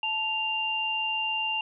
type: tone pair together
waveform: sine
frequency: 878 / 2787 Hz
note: A5 / F7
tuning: -4 / -4 cents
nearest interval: octave + minor sixth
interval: 2000 cents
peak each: -32 / -27 dBFS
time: 0.03-1.61 s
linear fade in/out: 2 ms
effects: none